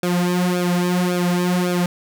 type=tone with flanger; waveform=sawtooth; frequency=178.2 Hz; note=F3; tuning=35 cents sharp; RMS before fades=-19 dBFS; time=0.03-1.86 s; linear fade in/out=2 ms; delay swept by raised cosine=1 to 4.2 ms; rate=1.8 Hz; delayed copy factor=-0.85; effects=none